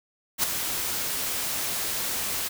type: noise with ADSR envelope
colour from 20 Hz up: white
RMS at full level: -21 dBFS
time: 0.38-2.49 s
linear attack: 55 ms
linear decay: 5 ms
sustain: -8 dB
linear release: 19 ms
effects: none